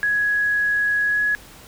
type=tone with pitch glide; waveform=sine; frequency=1671 to 1682.6 Hz; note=G#6 to G#6; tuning=+10 to +22 cents; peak=-17 dBFS; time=0.03-1.35 s; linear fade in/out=0 ms; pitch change=+12 cents; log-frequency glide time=1.05-1.22 s; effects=pink hiss -44 dBFS RMS until 1.67 s